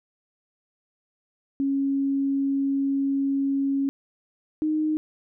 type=tone pair in turn; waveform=sine; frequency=275.2 / 308.9 Hz; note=C#4 / D#4; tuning=-12 / -12 cents; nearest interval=major second; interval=200 cents; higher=second; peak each=-21 dBFS; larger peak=neither; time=1.6-3.89 / 4.62-4.97 s; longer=first; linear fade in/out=0 ms; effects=none